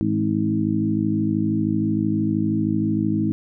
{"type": "harmonic tone with a mistuned harmonic", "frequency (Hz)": 53, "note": "G#1", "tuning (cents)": 36, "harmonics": [2, 3, 4, 5, 6], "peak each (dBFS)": [-27, -27, -23, -27, -23], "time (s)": [0.01, 3.32], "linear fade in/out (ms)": 0, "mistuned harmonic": 3, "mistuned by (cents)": 32, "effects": []}